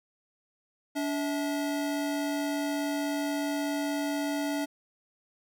square tone pair together, 288.3 / 647.2 Hz, D4 / E5, -32 / -32 cents, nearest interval octave + major second, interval 1400 cents, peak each -30 / -36 dBFS, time 0.95-4.66 s, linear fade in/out 20 ms, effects none

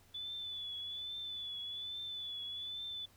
sine tone with vibrato, 3465 Hz, A7, 27 cents flat, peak -40 dBFS, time 0.14-3.06 s, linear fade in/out 10 ms, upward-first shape triangle, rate 1.2 Hz, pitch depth 52 cents each way, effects added 94 Hz sine -66 dBFS peak until 3.16 s + pink hiss -66 dBFS RMS until 3.16 s

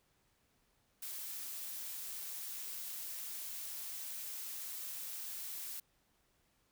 blue noise, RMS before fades -44 dBFS, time 1.02-5.8 s, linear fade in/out 5 ms, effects pink hiss -75 dBFS RMS until 6.71 s

